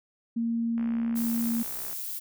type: tone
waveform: sine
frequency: 231.2 Hz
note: A#3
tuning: 14 cents flat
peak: -25 dBFS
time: 0.36-1.63 s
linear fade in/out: 10 ms
type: click train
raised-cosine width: 0.5 ms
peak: -30 dBFS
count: 74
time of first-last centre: 0.78-1.93 s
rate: 63.5 Hz
type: noise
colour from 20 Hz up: violet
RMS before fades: -35 dBFS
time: 1.15-2.2 s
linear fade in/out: 20 ms
effects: none